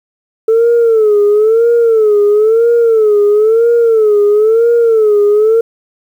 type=tone with vibrato; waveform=sine; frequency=440 Hz; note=A4; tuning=in tune; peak=-4 dBFS; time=0.48-5.61 s; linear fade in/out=5 ms; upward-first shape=sine; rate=1 Hz; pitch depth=120 cents each way; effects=tanh soft clip ceiling -3 dBFS + 7-bit